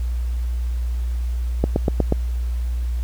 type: click train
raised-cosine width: 2 ms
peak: -4 dBFS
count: 5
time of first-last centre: 1.64-2.124 s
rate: 8.27 Hz
effects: added 60 Hz sine -20 dBFS peak until 3.03 s + pink hiss -47 dBFS RMS until 3.03 s